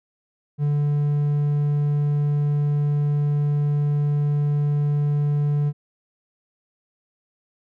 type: tone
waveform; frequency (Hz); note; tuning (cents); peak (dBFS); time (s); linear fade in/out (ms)
triangle; 146.1; D3; -9; -16; 0.58-5.73; 50
effects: none